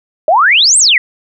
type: exponential two-way sweep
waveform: sine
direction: up then down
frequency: 588 to 8870 to 1877 Hz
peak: -5 dBFS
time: 0.28-0.98 s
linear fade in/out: 2 ms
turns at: 0.78 s
effects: none